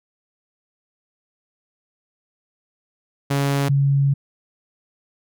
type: tone pair in turn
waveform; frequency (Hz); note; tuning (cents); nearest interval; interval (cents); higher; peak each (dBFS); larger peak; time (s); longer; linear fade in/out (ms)
sawtooth / sine; 140 / 139.24; C#3 / C#3; +18 / +8; unison; 10; first; -14; neither; 3.3-3.69 / 3.69-4.14; second; 10
effects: none